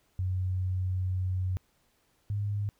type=tone pair in turn; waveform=sine; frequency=92.5 / 102.39 Hz; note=F#2 / G#2; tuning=0 / -24 cents; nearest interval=major second; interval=176 cents; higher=second; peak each=-27 / -28 dBFS; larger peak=first; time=0.19-1.57 / 2.3-2.69 s; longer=first; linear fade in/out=0 ms; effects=pink hiss -70 dBFS RMS until 2.79 s